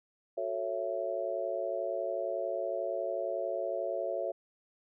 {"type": "chord", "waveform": "sine", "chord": "F# minor seventh", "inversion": "none", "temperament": "just", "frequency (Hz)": [370, 444, 555, 666], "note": ["F#4", "A4", "C#5", "E5"], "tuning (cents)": [0, 16, 2, 18], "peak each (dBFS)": [-40, -40, -35, -35], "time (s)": [0.37, 4.32], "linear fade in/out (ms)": 10, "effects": []}